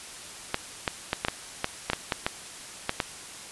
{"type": "clicks", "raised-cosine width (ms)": 0.3, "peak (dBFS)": -8, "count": 12, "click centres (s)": [0.544, 0.878, 1.131, 1.249, 1.284, 1.644, 1.9, 1.933, 2.122, 2.265, 2.894, 3.002], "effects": ["white hiss -42 dBFS RMS until 3.51 s", "resampled to 24000 Hz"]}